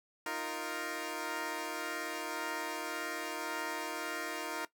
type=chord; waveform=10% pulse; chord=Eb suspended second; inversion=none; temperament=equal; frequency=311.1 / 349.2 / 466.2 Hz; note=Eb4 / F4 / Bb4; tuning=0 / 0 / 0 cents; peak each=-33 dBFS; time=0.26-4.65 s; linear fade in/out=2 ms; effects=noise-tail reverb RT60 0.1 s tail -17 dB re dry